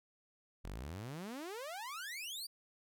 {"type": "exponential sweep", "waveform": "sawtooth", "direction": "up", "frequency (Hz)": [40.76, 4833], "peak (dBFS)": -39, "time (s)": [0.64, 2.47], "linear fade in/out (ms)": 10, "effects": []}